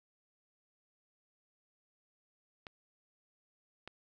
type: clicks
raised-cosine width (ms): 0.3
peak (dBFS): -29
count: 2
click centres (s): 2.668 / 3.876
effects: none